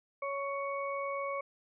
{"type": "harmonic tone", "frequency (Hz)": 557, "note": "C#5", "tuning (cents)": 8, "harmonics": [1, 2, 4], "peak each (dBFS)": [-36, -37, -42], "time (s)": [0.22, 1.41], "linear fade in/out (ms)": 5, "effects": []}